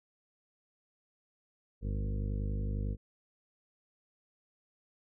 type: harmonic tone with a mistuned harmonic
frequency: 51 Hz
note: G#1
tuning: 31 cents flat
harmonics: 1 / 2 / 3 / 4 / 5 / 6 / 7 / 9 / 10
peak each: -33 / -37 / -44 / -43 / -48 / -53 / -54 / -50 / -55 dBFS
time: 1.81-2.97 s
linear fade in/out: 50 ms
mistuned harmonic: 1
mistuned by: +62 cents
effects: none